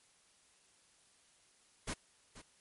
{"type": "noise with echo", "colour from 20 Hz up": "pink", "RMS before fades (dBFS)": -39, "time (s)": [1.87, 1.94], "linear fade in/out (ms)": 10, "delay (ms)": 480, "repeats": 1, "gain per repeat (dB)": -14, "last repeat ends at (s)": 2.42, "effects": ["white hiss -68 dBFS RMS until 2.6 s", "MP3 48 kbps"]}